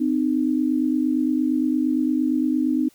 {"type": "tone pair together", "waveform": "sine", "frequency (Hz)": [257.1, 305.8], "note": ["C4", "D#4"], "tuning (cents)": [-30, -30], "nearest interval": "minor third", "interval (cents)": 300, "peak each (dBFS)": -21, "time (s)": [0, 2.89], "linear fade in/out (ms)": 10, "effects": ["white hiss -57 dBFS RMS until 2.94 s"]}